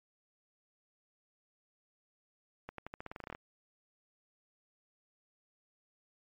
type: accelerating click train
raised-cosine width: 0.5 ms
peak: -27 dBFS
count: 14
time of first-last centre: 2.69-3.35 s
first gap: 93 ms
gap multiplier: 0.89
effects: MP3 48 kbps